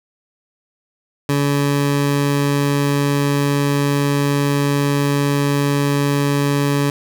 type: tone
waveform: 20% pulse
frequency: 142.3 Hz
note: C#3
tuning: 46 cents sharp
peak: -10 dBFS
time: 1.29-6.9 s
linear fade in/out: 2 ms
effects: none